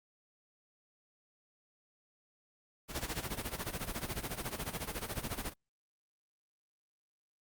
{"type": "noise with tremolo", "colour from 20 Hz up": "pink", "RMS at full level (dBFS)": -36, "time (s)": [2.88, 5.54], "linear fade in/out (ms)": 50, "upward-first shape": "sine", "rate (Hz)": 14, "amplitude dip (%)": 80, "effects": ["Opus 48 kbps"]}